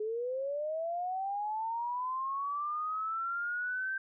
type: linear sweep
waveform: sine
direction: up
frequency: 419.9 to 1568 Hz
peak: -32 dBFS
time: 0-3.98 s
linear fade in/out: 5 ms
effects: none